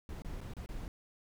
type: noise with dropouts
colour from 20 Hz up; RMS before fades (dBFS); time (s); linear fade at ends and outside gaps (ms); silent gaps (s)
brown; -42; 0.09-0.88; 1; 0.221-0.247 / 0.407-0.413 / 0.536-0.567 / 0.661-0.689
effects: none